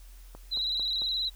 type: click train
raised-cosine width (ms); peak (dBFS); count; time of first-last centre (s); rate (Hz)
1; -31; 4; 0.35-1.02; 4.48
type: tone with vibrato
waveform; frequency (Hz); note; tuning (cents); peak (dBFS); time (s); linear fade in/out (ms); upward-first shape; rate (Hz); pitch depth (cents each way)
sine; 3951; B7; 0; -27; 0.51-1.3; 20; square; 19; 39
effects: added 43 Hz sine -46 dBFS peak until 1.35 s + white hiss -59 dBFS RMS until 1.35 s